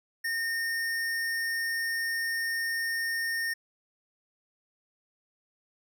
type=tone; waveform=square; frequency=1831 Hz; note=A#6; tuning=32 cents flat; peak=-29 dBFS; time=0.24-3.54 s; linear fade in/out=10 ms; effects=none